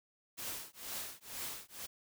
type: noise with tremolo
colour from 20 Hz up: white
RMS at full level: -40 dBFS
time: 0.37-1.87 s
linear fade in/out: 20 ms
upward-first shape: triangle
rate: 2.1 Hz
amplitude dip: 100%
effects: none